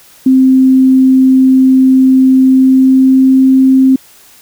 sine tone with pitch glide, 261.6 to 263.6 Hz, C4 to C4, 0 to +13 cents, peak -3 dBFS, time 0.26-3.96 s, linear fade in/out 5 ms, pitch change +13 cents, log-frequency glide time 2.41-3.41 s, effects white hiss -41 dBFS RMS until 4.41 s

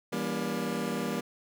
25% pulse chord, E diminished seventh, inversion none, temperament just, 164.81 / 197.78 / 237.3 / 284.8 Hz, E3 / G3 / Bb3 / Db4, 0 / +16 / +31 / +47 cents, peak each -34 / -31 / -30 / -36 dBFS, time 0.12-1.21 s, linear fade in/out 10 ms, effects none

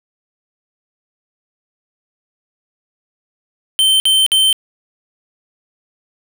square tone bursts, 3103 Hz, G7, 18 cents flat, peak -10 dBFS, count 3, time 3.79-4.528 s, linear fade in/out 0 ms, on 210 ms, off 54 ms, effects none

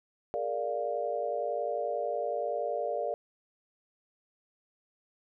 sine chord, Bb dominant seventh, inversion third, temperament equal, 415.3 / 466.2 / 587.3 / 698.5 Hz, Ab4 / Bb4 / D5 / F5, 0 / 0 / 0 / 0 cents, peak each -39 / -35 / -33 / -35 dBFS, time 0.34-3.14 s, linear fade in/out 0 ms, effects none

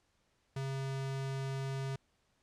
square tone, 135.1 Hz, C#3, 44 cents flat, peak -36 dBFS, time 0.56-1.96 s, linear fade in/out 5 ms, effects pink hiss -75 dBFS RMS until 2.42 s + low-pass 8000 Hz 12 dB/octave

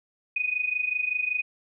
sine tone with amplitude modulation, 2489 Hz, D#7, in tune, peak -21 dBFS, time 0.36-1.42 s, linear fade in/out 5 ms, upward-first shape sine, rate 25.3 Hz, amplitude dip 80%, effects none

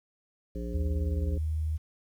harmonic tone, 58.7 Hz, A#1, 13 cents sharp, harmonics 1 / 3 / 5 / 7 / 9, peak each -34 / -39 / -41 / -42 / -44 dBFS, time 0.55-1.38 s, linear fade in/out 5 ms
sine tone with pitch glide, 77.7 to 78.15 Hz, D#2 to D#2, -2 to +8 cents, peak -27 dBFS, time 0.73-1.78 s, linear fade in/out 20 ms, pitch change +10 cents, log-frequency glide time 0.89-1.55 s
effects 10-bit

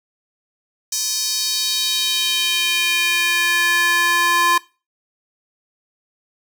square tone with high-pass filter sweep, 345.9 Hz, F4, 17 cents flat, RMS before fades -18 dBFS, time 0.92-4.58 s, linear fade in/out 5 ms, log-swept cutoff 5800 to 1200 Hz, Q 2.6, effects noise-tail reverb RT60 0.3 s tail -20 dB re dry

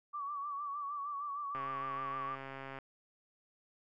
sine tone with vibrato, 1148 Hz, D6, 40 cents flat, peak -37 dBFS, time 0.13-2.36 s, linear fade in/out 20 ms, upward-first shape sine, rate 6.5 Hz, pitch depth 58 cents each way
click train, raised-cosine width 0.5 ms, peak -30 dBFS, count 168, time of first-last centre 1.55-2.787 s, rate 135 Hz
effects none

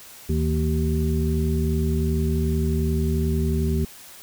harmonic tone with a mistuned harmonic, 76.9 Hz, D#2, 20 cents flat, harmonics 1 / 2 / 3 / 5, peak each -22 / -25 / -27 / -29 dBFS, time 0.29-3.85 s, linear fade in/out 5 ms, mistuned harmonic 2, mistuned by +63 cents, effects white hiss -44 dBFS RMS until 4.22 s

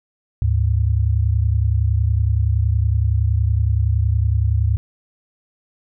sine tone pair together, 74.2 / 104.93 Hz, D2 / G#2, +18 / +18 cents, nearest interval tritone, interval 600 cents, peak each -17 dBFS, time 0.42-4.77 s, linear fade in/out 0 ms, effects none

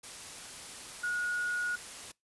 sine tone in noise, 1448 Hz, F#6, 38 cents flat, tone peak -30 dBFS, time 1.03-1.76 s, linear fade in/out 10 ms, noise white, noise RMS -45 dBFS, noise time 0.03-2.12 s, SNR +12 dB, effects noise-tail reverb RT60 0.2 s tail -24 dB re dry + resampled to 24000 Hz

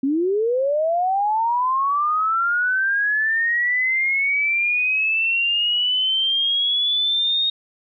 sine linear sweep, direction up, 260 to 3729 Hz, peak -17 dBFS, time 0.03-7.5 s, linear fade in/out 5 ms, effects none

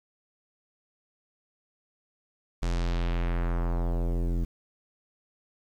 square tone with low-pass filter sweep, 43 Hz, F1, 26 cents flat, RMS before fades -27 dBFS, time 2.62-4.45 s, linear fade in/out 10 ms, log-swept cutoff 7600 to 270 Hz, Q 1.3, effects 9-bit

